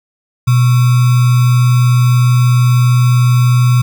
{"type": "tone with sample-and-hold", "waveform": "sine", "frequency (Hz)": 123.47, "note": "B2", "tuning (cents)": 0, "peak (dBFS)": -6, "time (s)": [0.47, 3.82], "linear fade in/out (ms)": 10, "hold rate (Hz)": 1225, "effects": []}